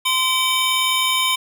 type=tone cluster; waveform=square; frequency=1035 / 2305 / 3066 / 3679 Hz; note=C6 / D7 / G7 / A#7; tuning=-19 / -33 / -39 / -24 cents; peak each=-23 dBFS; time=0.05-1.36 s; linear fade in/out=10 ms; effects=none